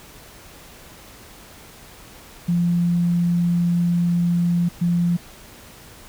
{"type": "tone bursts at uneven times", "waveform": "sine", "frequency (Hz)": 173.1, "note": "F3", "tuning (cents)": -15, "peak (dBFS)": -16, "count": 2, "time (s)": [[2.48, 4.69], [4.81, 5.17]], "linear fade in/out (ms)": 10, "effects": ["pink hiss -44 dBFS RMS until 6.08 s"]}